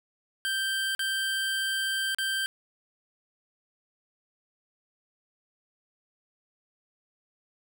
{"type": "tone with dropouts", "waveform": "25% pulse", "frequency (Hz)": 1568, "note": "G6", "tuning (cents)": 0, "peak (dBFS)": -23, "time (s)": [0.45, 2.46], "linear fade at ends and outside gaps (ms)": 0, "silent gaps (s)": [[0.95, 0.993], [2.147, 2.185]], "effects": []}